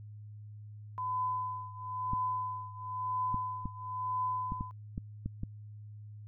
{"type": "tone with tremolo", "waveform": "sine", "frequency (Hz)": 1009, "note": "B5", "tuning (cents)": 37, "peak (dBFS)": -29, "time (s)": [0.98, 4.71], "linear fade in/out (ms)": 0, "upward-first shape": "triangle", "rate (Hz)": 1, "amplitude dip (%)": 90}
{"type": "clicks", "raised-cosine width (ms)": 5, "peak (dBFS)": -23, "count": 8, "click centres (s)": [2.134, 3.344, 3.656, 4.521, 4.609, 4.979, 5.26, 5.434]}
{"effects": ["added 105 Hz sine -45 dBFS peak until 6.27 s"]}